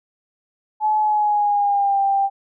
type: tone with pitch glide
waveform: sine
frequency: 856 to 789.5 Hz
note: A5 to G5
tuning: -48 to +12 cents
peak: -15 dBFS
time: 0.8-2.3 s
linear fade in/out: 50 ms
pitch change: -140 cents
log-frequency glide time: 0.99-2.01 s
effects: none